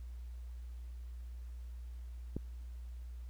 click, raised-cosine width 3 ms, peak -24 dBFS, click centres 2.366 s, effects added 60 Hz sine -43 dBFS peak until 3.29 s + pink hiss -69 dBFS RMS until 3.29 s

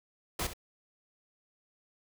pink noise with echo, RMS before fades -33 dBFS, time 0.39-0.47 s, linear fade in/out 5 ms, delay 65 ms, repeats 1, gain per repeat -11 dB, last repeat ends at 0.535 s, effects none

